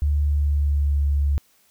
sine tone with pitch glide, 73.1 to 71.35 Hz, D2 to D2, -7 to -49 cents, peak -17 dBFS, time 0.02-1.38 s, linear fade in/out 0 ms, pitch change -42 cents, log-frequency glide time 0.23-1.06 s, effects white hiss -60 dBFS RMS until 1.7 s

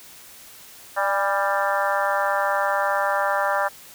harmonic tone with a mistuned harmonic, 197.1 Hz, G3, 10 cents sharp, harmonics 3 / 4 / 5 / 6 / 7 / 8 / 9, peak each -25 / -26 / -27 / -28 / -28 / -29 / -30 dBFS, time 0.96-3.69 s, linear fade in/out 20 ms, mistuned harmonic 4, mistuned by +37 cents, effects white hiss -45 dBFS RMS until 3.94 s

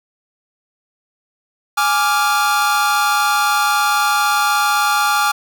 45% pulse chord, D diminished, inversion second, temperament equal, 830.6 / 1174.7 / 1396.9 Hz, Ab5 / D6 / F6, 0 / 0 / 0 cents, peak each -18 dBFS, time 1.77-5.32 s, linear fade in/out 10 ms, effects none

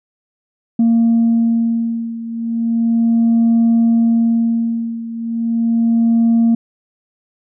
sine beating tone pair, 230.2 / 230.55 Hz, A#3 / A#3, -22 / -19 cents, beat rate 0.35 Hz, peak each -12 / -15 dBFS, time 0.79-6.55 s, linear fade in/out 5 ms, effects tanh soft clip ceiling -7 dBFS

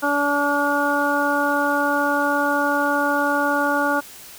harmonic tone, 287.3 Hz, D4, 38 cents flat, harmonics 1 / 2 / 3 / 4 / 5, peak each -24 / -24 / -24 / -26 / -22 dBFS, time 0.02-4.01 s, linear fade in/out 20 ms, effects white hiss -41 dBFS RMS until 4.38 s

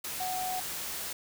sine tone in noise, 740 Hz, F#5, in tune, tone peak -32 dBFS, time 0.2-0.6 s, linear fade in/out 5 ms, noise white, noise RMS -37 dBFS, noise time 0.04-1.13 s, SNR +2 dB, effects none

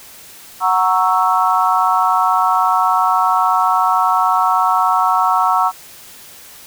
sine chord, F# dominant seventh, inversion none, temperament equal, 740 / 932.3 / 1108.7 / 1318.5 Hz, F#5 / A#5 / C#6 / E6, 0 / 0 / 0 / 0 cents, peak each -17 dBFS, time 0.6-5.72 s, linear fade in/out 50 ms, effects white hiss -39 dBFS RMS until 6.66 s

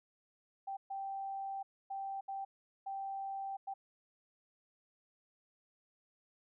sine tone bursts at uneven times, 782 Hz, G5, 4 cents flat, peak -38 dBFS, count 6, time 0.67-0.77 / 0.9-1.63 / 1.9-2.21 / 2.28-2.45 / 2.86-3.57 / 3.67-3.74 s, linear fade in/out 10 ms, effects none

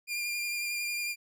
sawtooth tone with vibrato, 2402 Hz, D7, 38 cents sharp, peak -28 dBFS, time 0.07-1.16 s, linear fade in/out 50 ms, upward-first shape triangle, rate 11 Hz, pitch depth 20 cents each way, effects none

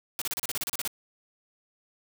white noise bursts, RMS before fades -31 dBFS, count 12, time 0.19-0.876 s, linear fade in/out 0 ms, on 26 ms, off 34 ms, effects none

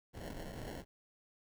pink noise with sample-and-hold, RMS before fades -45 dBFS, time 0.13-0.85 s, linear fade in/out 50 ms, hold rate 1225 Hz, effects none

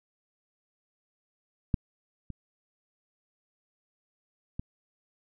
clicks, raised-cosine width 5 ms, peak -12 / -26 / -21 dBFS, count 3, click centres 1.742 / 2.303 / 4.595 s, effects none

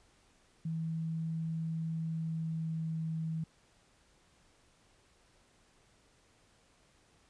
sine tone with pitch glide, 162.1 to 160.79 Hz, E3 to E3, -29 to -43 cents, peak -33 dBFS, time 0.65-3.44 s, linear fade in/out 5 ms, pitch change -14 cents, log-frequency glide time 1.97-3.05 s, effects pink hiss -67 dBFS RMS until 7.29 s + resampled to 22050 Hz

